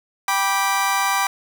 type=chord; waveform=30% pulse; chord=G major; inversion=none; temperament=just; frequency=784 / 980 / 1176 Hz; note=G5 / B5 / D6; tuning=0 / -14 / +2 cents; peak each=-20 dBFS; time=0.28-1.27 s; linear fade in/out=2 ms; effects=none